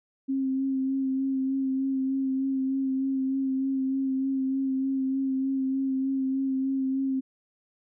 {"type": "tone with vibrato", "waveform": "sine", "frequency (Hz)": 266.8, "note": "C4", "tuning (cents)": 34, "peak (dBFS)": -24, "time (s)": [0.28, 7.21], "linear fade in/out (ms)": 20, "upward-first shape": "sine", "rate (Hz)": 3.3, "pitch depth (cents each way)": 20, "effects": []}